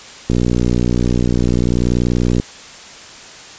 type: click train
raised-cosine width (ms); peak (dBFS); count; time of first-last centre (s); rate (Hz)
3; -3; 128; 0.3-2.399; 60.5
effects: white hiss -36 dBFS RMS until 3.58 s + resampled to 16000 Hz